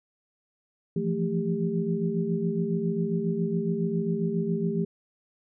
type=tone cluster; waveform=sine; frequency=166.1 / 173.4 / 219.8 / 398.6 Hz; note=E3 / F3 / A3 / G4; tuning=+13 / -12 / -2 / +29 cents; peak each=-30 dBFS; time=0.96-4.85 s; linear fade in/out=5 ms; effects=none